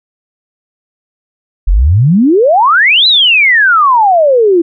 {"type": "exponential two-way sweep", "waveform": "sine", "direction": "up then down", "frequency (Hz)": [38.89, 4083, 326.1], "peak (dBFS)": -4, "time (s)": [1.67, 4.62], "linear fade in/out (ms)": 10, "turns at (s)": 3.07, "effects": []}